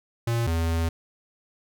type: tone pair in turn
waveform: square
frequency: 116.8 / 82.59 Hz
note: A#2 / E2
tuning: +4 / +4 cents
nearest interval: tritone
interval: 600 cents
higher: first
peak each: -23 / -23 dBFS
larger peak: neither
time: 0.27-0.47 / 0.47-0.89 s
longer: second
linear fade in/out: 5 ms
effects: none